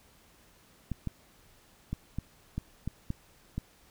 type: clicks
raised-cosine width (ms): 5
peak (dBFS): -20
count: 8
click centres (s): 0.917 / 1.073 / 1.93 / 2.186 / 2.58 / 2.876 / 3.104 / 3.58
effects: pink hiss -61 dBFS RMS until 3.9 s